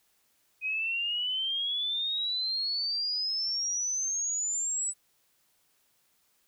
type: exponential sweep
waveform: sine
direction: up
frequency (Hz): 2503 to 7970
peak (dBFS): -28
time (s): 0.61-4.94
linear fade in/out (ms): 50
effects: white hiss -70 dBFS RMS until 6.47 s